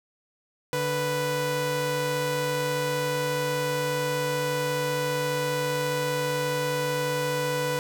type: tone pair together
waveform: sawtooth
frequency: 146.33 / 493.9 Hz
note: D3 / B4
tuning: -6 / 0 cents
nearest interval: octave + major sixth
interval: 2106 cents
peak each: -27 / -22 dBFS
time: 0.73-7.79 s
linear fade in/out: 0 ms
effects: none